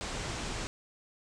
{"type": "low-pass noise", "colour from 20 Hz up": "pink", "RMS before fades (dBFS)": -37, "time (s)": [0.01, 0.67], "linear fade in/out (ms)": 0, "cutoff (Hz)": 8500, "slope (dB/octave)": 48, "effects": []}